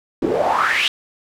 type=noise with band-pass filter sweep; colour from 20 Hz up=pink; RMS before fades=-18 dBFS; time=0.22-0.88 s; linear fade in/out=2 ms; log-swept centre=310 to 3200 Hz; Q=5.9; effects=none